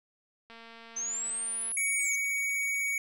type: click train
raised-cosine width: 0.3 ms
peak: -34 dBFS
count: 280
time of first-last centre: 0.5-1.718 s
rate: 229 Hz
type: linear two-way sweep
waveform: sine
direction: up then down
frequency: 6100 to 11175 to 6100 Hz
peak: -31 dBFS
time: 0.96-2.16 s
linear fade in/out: 10 ms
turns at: 1.84 s
type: tone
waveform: square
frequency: 2246 Hz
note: C#7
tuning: 22 cents sharp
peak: -29 dBFS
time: 1.77-2.98 s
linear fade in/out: 2 ms
effects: none